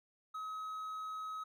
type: tone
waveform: triangle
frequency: 1275 Hz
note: D#6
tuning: 42 cents sharp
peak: -38 dBFS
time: 0.34-1.44 s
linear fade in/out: 10 ms
effects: none

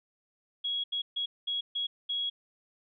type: tone bursts at uneven times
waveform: sine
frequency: 3322 Hz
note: G#7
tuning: in tune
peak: -29 dBFS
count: 6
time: 0.64-0.84 / 0.92-1.02 / 1.16-1.26 / 1.47-1.61 / 1.75-1.87 / 2.09-2.3 s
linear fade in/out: 10 ms
effects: none

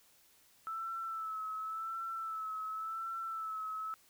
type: tone with vibrato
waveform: sine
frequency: 1315 Hz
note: E6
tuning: 5 cents flat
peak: -37 dBFS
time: 0.67-3.94 s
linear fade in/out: 0 ms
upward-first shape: sine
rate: 0.91 Hz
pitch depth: 39 cents each way
effects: white hiss -66 dBFS RMS until 4.09 s

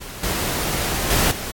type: noise with level steps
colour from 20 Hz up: pink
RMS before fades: -34 / -23 / -18 / -29 dBFS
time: 0-1.52 s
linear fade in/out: 20 ms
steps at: 0.23 / 1.1 / 1.31 s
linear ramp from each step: 5 ms
effects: AAC 64 kbps

